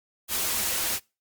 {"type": "noise with comb filter", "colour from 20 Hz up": "white", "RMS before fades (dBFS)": -27, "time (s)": [0.28, 1], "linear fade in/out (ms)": 50, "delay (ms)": 6.9, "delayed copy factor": -0.5, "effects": ["noise-tail reverb RT60 0.3 s tail -26 dB re dry", "MP3 96 kbps"]}